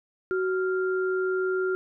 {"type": "tone pair together", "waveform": "sine", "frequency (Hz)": [373.6, 1393], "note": ["F#4", "F6"], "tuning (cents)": [17, -5], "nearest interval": "octave + major seventh", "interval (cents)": 2278, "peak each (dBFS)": [-24, -31], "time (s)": [0.31, 1.75], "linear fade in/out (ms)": 0, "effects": []}